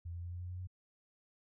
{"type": "tone with pitch steps", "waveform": "sine", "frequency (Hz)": [85.3, 86.29, 87.29, 88.31, 89.33, 90.37, 91.42], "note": ["F2", "F2", "F2", "F2", "F2", "F#2", "F#2"], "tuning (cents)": [-40, -20, 0, 20, 40, -40, -20], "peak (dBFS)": -40, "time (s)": [0.05, 0.673], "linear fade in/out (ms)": 10, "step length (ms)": 89, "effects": []}